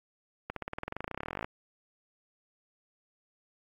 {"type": "accelerating click train", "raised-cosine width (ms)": 0.5, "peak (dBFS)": -20, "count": 28, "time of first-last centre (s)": [0.5, 1.445], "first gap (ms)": 63, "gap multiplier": 0.95, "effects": ["AAC 48 kbps"]}